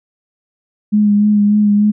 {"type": "tone with vibrato", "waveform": "sine", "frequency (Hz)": 207.7, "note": "G#3", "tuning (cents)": 0, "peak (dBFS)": -8, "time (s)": [0.92, 1.92], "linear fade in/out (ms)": 20, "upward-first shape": "sine", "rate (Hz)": 3.4, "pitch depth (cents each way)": 24, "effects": []}